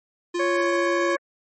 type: tone with pitch glide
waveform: square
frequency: 349.2 to 345 Hz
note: F4 to F4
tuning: 0 to -21 cents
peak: -24 dBFS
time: 0.34-1.16 s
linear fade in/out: 10 ms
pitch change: -21 cents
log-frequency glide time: 0.51-0.65 s
type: harmonic tone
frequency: 554.4 Hz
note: C#5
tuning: in tune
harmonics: 1 / 2 / 3 / 4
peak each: -24 / -28 / -28 / -34 dBFS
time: 0.39-1.17 s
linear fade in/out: 10 ms
effects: MP3 32 kbps